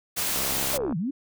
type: noise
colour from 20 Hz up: white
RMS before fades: -27 dBFS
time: 0.16-0.78 s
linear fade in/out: 20 ms
type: click train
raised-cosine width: 1 ms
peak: -20 dBFS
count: 39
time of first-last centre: 0.36-0.925 s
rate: 67.3 Hz
type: linear two-way sweep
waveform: sine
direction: down then up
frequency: 629 to 148.1 to 294.9 Hz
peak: -25 dBFS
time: 0.73-1.11 s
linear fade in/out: 10 ms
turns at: 0.97 s
effects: none